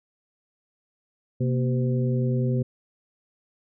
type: harmonic tone with a mistuned harmonic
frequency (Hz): 127.9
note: C3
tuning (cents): -39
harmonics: 1 / 2 / 3 / 4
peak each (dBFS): -22 / -28 / -32 / -34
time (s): 1.4-2.63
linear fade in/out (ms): 10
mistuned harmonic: 2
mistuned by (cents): -120
effects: none